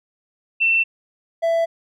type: tone pair in turn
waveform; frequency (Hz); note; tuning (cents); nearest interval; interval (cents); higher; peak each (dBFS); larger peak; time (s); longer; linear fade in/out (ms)
sine / triangle; 2688 / 664.9; E7 / E5; +33 / +15; 2 octaves; 2418; first; -14; neither; 0.6-0.84 / 1.42-1.66; neither; 20
effects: none